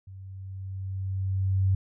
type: tone with level ramp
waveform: sine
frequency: 95.6 Hz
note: G2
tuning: 43 cents flat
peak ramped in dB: -41 to -19 dBFS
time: 0.07-1.75 s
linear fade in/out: 5 ms
effects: none